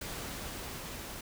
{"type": "noise with level ramp", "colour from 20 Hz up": "pink", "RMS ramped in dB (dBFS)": [-40, -43], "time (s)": [0.01, 1.21], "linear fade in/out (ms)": 5, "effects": []}